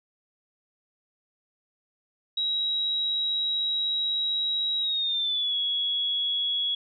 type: tone with pitch glide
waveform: sine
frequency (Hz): 3849 to 3351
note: B7 to G#7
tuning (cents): -45 to +15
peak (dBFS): -24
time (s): 2.37-6.75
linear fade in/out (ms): 5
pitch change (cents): -240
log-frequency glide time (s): 4.79-5.56
effects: none